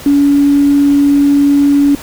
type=tone with tanh clipping; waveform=triangle; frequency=284.1 Hz; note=C#4; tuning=43 cents sharp; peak=-5 dBFS; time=0.06-1.95 s; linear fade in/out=2 ms; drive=2 dB; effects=pink hiss -30 dBFS RMS until 2.02 s